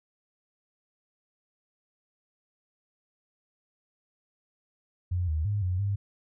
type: tone with pitch steps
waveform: sine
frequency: 89.3 / 77.8 / 103.1 / 90.9 / 100.3 Hz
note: F2 / D#2 / G#2 / F#2 / G2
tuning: +39 / 0 / -12 / -30 / +40 cents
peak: -25 dBFS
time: 5.11-5.96 s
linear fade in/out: 10 ms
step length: 170 ms
effects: none